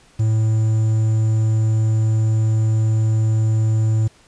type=tone with quantisation; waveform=triangle; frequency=110 Hz; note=A2; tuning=in tune; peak=-12 dBFS; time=0.19-4.08 s; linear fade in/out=10 ms; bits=7; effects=pink hiss -52 dBFS RMS until 4.27 s + resampled to 22050 Hz